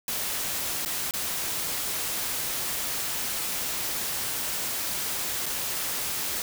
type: noise with dropouts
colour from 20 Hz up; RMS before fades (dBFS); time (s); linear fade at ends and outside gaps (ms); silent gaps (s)
white; -30; 0.08-6.42; 1; 0.85-0.859 / 1.11-1.137 / 5.458-5.463
effects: none